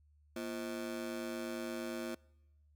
30% pulse ring-modulated tone, 290 Hz, D4, 22 cents flat, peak -33 dBFS, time 0.36-2.15 s, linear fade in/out 5 ms, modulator 54.3 Hz, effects noise-tail reverb RT60 1.0 s tail -26 dB re dry + added 74 Hz sine -64 dBFS peak until 2.75 s

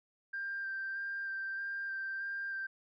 sine tone with vibrato, 1581 Hz, G6, 14 cents sharp, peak -35 dBFS, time 0.33-2.67 s, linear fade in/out 10 ms, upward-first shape square, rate 1.6 Hz, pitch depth 12 cents each way, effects tanh soft clip ceiling -31 dBFS

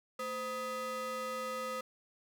square ring-modulated tone, 370 Hz, F#4, in tune, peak -34 dBFS, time 0.19-1.81 s, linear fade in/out 5 ms, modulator 886 Hz, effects none

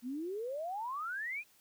sine exponential sweep, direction up, 233.1 to 2536 Hz, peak -36 dBFS, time 0.02-1.44 s, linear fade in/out 50 ms, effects white hiss -66 dBFS RMS until 1.6 s

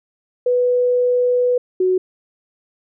sine tone pair in turn, 493.9 / 370 Hz, B4 / F#4, 0 / 0 cents, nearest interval perfect fourth, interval 500 cents, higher first, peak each -13 dBFS, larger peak neither, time 0.46-1.58 / 1.8-1.98 s, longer first, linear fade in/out 5 ms, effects none

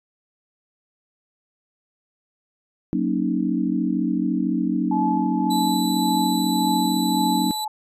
sine chord, D# minor seventh, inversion first, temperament equal, 185 / 233.1 / 277.2 / 311.1 Hz, F#3 / A#3 / C#4 / D#4, 0 / 0 / 0 / 0 cents, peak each -25 dBFS, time 2.93-7.51 s, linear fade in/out 0 ms
sine tone with tremolo, 859 Hz, A5, 42 cents flat, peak -21 dBFS, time 4.91-7.68 s, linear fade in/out 5 ms, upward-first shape sine, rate 1.8 Hz, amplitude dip 55%
sawtooth tone, 3966 Hz, B7, 7 cents sharp, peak -24 dBFS, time 5.5-7.65 s, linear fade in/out 10 ms
effects resampled to 32000 Hz

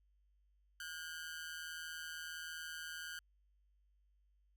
sawtooth ring-modulated tone, 1523 Hz, F#6, 50 cents sharp, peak -38 dBFS, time 0.8-3.19 s, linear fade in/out 2 ms, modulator 80.7 Hz, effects added 50 Hz sine -70 dBFS peak until 4.56 s

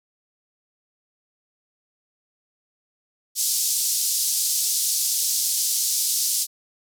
pink band-pass noise, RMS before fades -23 dBFS, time 3.35-6.47 s, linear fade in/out 50 ms, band 4900 to 14000 Hz, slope 24 dB/octave, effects none

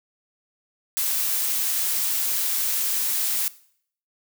blue noise, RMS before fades -24 dBFS, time 0.97-3.48 s, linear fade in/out 0 ms, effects noise-tail reverb RT60 0.6 s tail -19 dB re dry

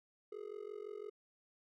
triangle tone with amplitude modulation, 418.7 Hz, G#4, 14 cents sharp, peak -38 dBFS, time 0.32-1.1 s, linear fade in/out 5 ms, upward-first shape sine, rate 45.9 Hz, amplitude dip 95%, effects none

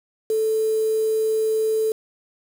sine tone with quantisation, 438.5 Hz, A4, 6 cents flat, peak -18 dBFS, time 0.3-1.92 s, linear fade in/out 2 ms, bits 6, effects none

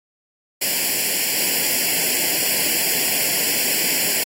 white noise with comb filter, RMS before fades -20 dBFS, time 0.61-4.24 s, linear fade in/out 10 ms, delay 0.4 ms, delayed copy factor +0.9, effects high-pass 200 Hz 12 dB/octave + AAC 48 kbps

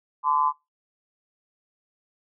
sine tone with amplitude modulation, 1021 Hz, C6, 43 cents flat, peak -15 dBFS, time 0.23-0.53 s, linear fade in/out 50 ms, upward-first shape sine, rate 149 Hz, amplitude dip 90%, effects noise-tail reverb RT60 0.2 s tail -21 dB re dry

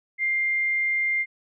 sine tone, 2100 Hz, C7, 6 cents sharp, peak -21 dBFS, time 0.18-1.26 s, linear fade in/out 50 ms, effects none

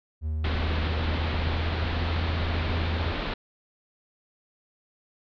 triangle tone with pitch glide, 77.6 to 82.21 Hz, D#2 to E2, -4 to -4 cents, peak -24 dBFS, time 0.21-3.14 s, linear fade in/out 50 ms, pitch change +100 cents, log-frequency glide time 0.33-2.11 s
pink low-pass noise, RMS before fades -31 dBFS, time 0.44-3.34 s, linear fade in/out 5 ms, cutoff 4200 Hz, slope 48 dB/octave
effects none

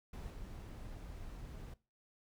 brown noise with level steps, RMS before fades -45 / -48 dBFS, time 0.13-1.74 s, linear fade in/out 5 ms, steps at 0.3 s, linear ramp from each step 5 ms, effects noise-tail reverb RT60 0.3 s tail -19 dB re dry

